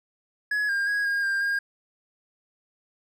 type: tone with pitch steps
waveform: triangle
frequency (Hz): 1686 / 1607 / 1653 / 1623 / 1595 / 1618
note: G#6 / G6 / G#6 / G#6 / G6 / G#6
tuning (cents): +26 / +43 / -9 / -40 / +30 / -46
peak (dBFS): -21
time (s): 0.51-1.59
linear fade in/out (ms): 5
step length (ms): 180
effects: none